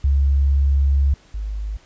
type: tone pair in turn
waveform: sine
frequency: 69.3 / 51.92 Hz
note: C#2 / G#1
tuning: 0 / 0 cents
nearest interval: perfect fourth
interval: 500 cents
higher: first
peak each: -13 / -23 dBFS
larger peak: first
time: 0.04-1.14 / 1.34-1.77 s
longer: first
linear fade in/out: 5 ms
effects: pink hiss -52 dBFS RMS until 1.85 s + resampled to 16000 Hz